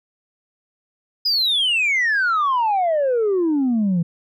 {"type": "exponential sweep", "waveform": "sine", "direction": "down", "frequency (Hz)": [5050, 163.3], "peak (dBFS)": -14, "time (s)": [1.25, 4.03], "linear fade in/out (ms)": 10, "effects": ["tanh soft clip ceiling -14 dBFS"]}